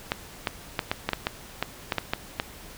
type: clicks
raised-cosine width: 0.3 ms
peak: -8 dBFS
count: 12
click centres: 0.119 / 0.472 / 0.792 / 0.915 / 1.09 / 1.133 / 1.269 / 1.626 / 1.922 / 1.983 / 2.135 / 2.399 s
effects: pink hiss -45 dBFS RMS until 2.77 s